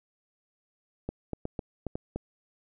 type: clicks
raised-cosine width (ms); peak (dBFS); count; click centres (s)
2; -19; 7; 1.09 / 1.333 / 1.454 / 1.592 / 1.867 / 1.955 / 2.16
effects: none